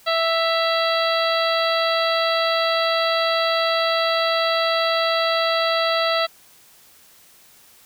harmonic tone with a mistuned harmonic, 659.3 Hz, E5, in tune, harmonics 1 / 2 / 3 / 4 / 5 / 6 / 7, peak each -21 / -23 / -27 / -31 / -29 / -27 / -30 dBFS, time 0.06-6.27 s, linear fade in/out 20 ms, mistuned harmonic 4, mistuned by +44 cents, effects white hiss -51 dBFS RMS until 7.85 s

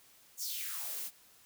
blue noise with high-pass filter sweep, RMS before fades -39 dBFS, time 0.37-1.11 s, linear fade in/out 50 ms, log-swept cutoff 7300 to 210 Hz, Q 4, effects white hiss -62 dBFS RMS until 1.45 s

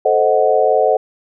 sine chord, A diminished seventh, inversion none, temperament equal with one note detuned, 438 / 523.3 / 622.3 / 740 Hz, A4 / C5 / Eb5 / Gb5, -8 / 0 / 0 / 0 cents, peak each -16 dBFS, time 0.05-0.97 s, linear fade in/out 5 ms, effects none

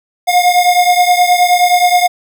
square beating tone pair, 712 / 721.5 Hz, F5 / F#5, +33 / -44 cents, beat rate 9.5 Hz, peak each -10 / -13 dBFS, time 0.27-2.08 s, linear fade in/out 20 ms, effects none

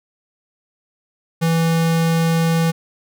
square tone, 164.81 Hz, E3, in tune, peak -15 dBFS, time 1.41-2.72 s, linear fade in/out 20 ms, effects none

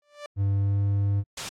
sawtooth tone with exponential growth, 587.3 Hz, D5, in tune, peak -29 dBFS, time 0.02-0.26 s, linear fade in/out 2 ms, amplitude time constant 52 ms
triangle tone with pitch glide, 99.2 to 100.18 Hz, G2 to G2, +21 to +38 cents, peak -19 dBFS, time 0.36-1.24 s, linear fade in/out 50 ms, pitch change +17 cents, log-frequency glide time 0.55-0.79 s
white noise, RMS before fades -31 dBFS, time 1.37-1.49 s, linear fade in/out 5 ms
effects low-pass 7000 Hz 12 dB/octave + AAC 64 kbps

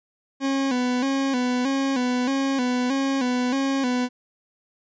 40% pulse tone with vibrato, 260 Hz, C4, 11 cents flat, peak -20 dBFS, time 0.4-4.09 s, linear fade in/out 50 ms, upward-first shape square, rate 1.6 Hz, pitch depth 78 cents each way, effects resampled to 16000 Hz

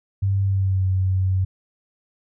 sine tone with pitch glide, 98 to 94.01 Hz, G2 to F#2, 0 to +28 cents, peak -17 dBFS, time 0.22-1.45 s, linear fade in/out 10 ms, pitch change -72 cents, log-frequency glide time 0.44-0.85 s, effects none

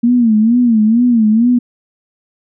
sine tone with vibrato, 229.5 Hz, A#3, 27 cents flat, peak -7 dBFS, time 0.03-1.59 s, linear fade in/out 10 ms, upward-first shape sine, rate 2.2 Hz, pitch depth 130 cents each way, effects none

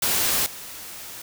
white noise with level steps, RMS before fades -22 / -38 dBFS, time 0.02-1.22 s, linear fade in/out 5 ms, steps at 0.46 s, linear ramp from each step 2 ms, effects none

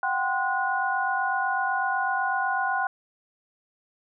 sine tone cluster, 729 / 777 / 1039 / 1457 Hz, F#5 / G5 / C6 / F#6, -26 / -16 / -12 / -27 cents, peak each -33 / -27 / -30 / -27 dBFS, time 0.03-2.87 s, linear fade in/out 2 ms, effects none

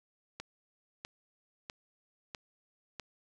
click train, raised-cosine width 0.2 ms, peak -23 dBFS, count 5, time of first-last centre 0.4-2.997 s, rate 1.54 Hz, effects none

